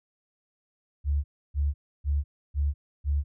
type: tone bursts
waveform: sine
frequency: 72 Hz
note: D2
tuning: 34 cents flat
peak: -22 dBFS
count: 5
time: 1.04-3.24 s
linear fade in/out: 50 ms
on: 200 ms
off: 300 ms
effects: none